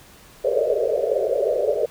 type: band-pass noise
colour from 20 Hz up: white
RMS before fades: -21 dBFS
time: 0.44-1.86 s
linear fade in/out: 5 ms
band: 400 to 630 Hz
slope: 96 dB/octave
effects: pink hiss -48 dBFS RMS until 1.9 s